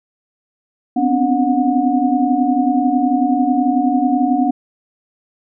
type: tone cluster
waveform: sine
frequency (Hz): 251.2 / 262.2 / 289.6 / 727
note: B3 / C4 / D4 / F#5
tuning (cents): +30 / +4 / -24 / -31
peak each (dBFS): -18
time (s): 0.96-4.51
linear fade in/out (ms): 10
effects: none